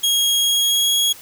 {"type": "tone with pitch glide", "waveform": "sawtooth", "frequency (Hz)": [3281, 3317], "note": ["G#7", "G#7"], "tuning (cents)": [-22, -3], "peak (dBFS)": -12, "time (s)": [0.03, 1.13], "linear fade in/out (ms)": 10, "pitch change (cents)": 19, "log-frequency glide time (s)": [0.37, 0.92], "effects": ["white hiss -41 dBFS RMS until 1.21 s"]}